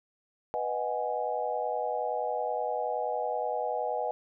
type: chord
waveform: sine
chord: G# minor seventh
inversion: first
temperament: equal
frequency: 493.9 / 622.3 / 740 / 830.6 Hz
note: B4 / D#5 / F#5 / G#5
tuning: 0 / 0 / 0 / 0 cents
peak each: -34 dBFS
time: 0.54-4.11 s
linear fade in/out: 0 ms
effects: none